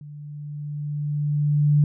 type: tone with level ramp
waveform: sine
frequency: 147.3 Hz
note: D3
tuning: 6 cents sharp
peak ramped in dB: -37 to -13 dBFS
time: 0.01-1.84 s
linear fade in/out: 2 ms
effects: none